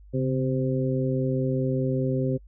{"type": "harmonic tone with a mistuned harmonic", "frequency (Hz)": 130, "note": "C3", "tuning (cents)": -11, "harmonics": [1, 2, 3, 4], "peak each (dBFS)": [-25, -28, -30, -31], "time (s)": [0.13, 2.38], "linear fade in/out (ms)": 20, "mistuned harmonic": 1, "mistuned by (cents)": 67, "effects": ["noise-tail reverb RT60 0.1 s tail -26 dB re dry", "added 50 Hz sine -46 dBFS peak until 2.47 s"]}